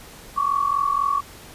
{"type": "tone pair together", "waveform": "sine", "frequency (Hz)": [1108.7, 1152.7], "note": ["C#6", "D6"], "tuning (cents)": [0, -33], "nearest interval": "minor second", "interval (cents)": 67, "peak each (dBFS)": [-21, -22], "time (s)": [0.36, 1.21], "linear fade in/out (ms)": 20, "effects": ["pink hiss -43 dBFS RMS until 1.54 s", "resampled to 32000 Hz"]}